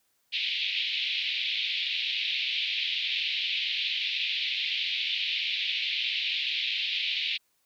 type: band-pass noise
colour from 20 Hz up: white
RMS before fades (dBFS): -30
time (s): 0.32-7.38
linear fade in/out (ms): 20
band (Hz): 2300 to 3900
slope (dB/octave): 48
effects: white hiss -72 dBFS RMS until 7.65 s